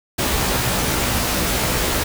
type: noise with comb filter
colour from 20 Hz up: pink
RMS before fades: -20 dBFS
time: 0.18-2.04 s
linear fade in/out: 10 ms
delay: 16 ms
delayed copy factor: +0.8
effects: none